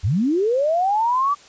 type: linear sweep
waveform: sine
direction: up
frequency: 73.42 to 1174 Hz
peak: -16 dBFS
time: 0.03-1.35 s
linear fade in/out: 20 ms
effects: white hiss -47 dBFS RMS until 1.48 s + resampled to 16000 Hz

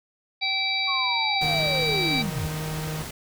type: harmonic tone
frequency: 773 Hz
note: G5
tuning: 24 cents flat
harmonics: 1 / 3 / 5 / 6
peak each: -33 / -26 / -27 / -30 dBFS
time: 0.41-2.23 s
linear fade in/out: 20 ms
type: linear sweep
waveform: sine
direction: down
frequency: 1124 to 56.3 Hz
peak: -27 dBFS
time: 0.87-2.48 s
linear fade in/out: 20 ms
type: noise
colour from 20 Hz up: pink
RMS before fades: -36 dBFS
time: 1.41-3.11 s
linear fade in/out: 5 ms
type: tone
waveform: 45% pulse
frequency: 155.56 Hz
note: D#3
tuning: in tune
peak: -29 dBFS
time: 1.42-3.03 s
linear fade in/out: 10 ms
effects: none

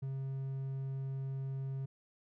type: tone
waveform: triangle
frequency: 134.7 Hz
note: C#3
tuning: 49 cents flat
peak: -34 dBFS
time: 0.02-1.86 s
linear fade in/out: 10 ms
effects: none

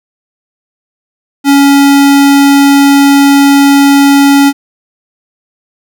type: tone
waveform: square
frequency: 280 Hz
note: C#4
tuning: 18 cents sharp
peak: -3 dBFS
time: 1.44-4.53 s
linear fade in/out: 50 ms
effects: none

